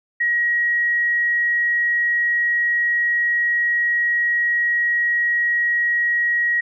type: tone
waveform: sine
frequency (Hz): 1900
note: A#6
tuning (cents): +33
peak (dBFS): -16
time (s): 0.2-6.61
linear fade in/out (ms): 10
effects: none